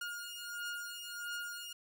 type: beating tone pair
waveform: sawtooth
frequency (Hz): 1425 / 1426.5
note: F6 / F6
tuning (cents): +34 / +36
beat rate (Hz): 1.5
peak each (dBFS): -40 / -40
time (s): 0.01-1.73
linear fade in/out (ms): 5
effects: none